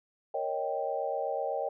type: chord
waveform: sine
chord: Eb dominant seventh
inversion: second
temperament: equal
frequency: 466.2 / 554.4 / 622.3 / 784 Hz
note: Bb4 / Db5 / Eb5 / G5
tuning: 0 / 0 / 0 / 0 cents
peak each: -37 / -34 / -35 / -35 dBFS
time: 0.34-1.69 s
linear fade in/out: 5 ms
effects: none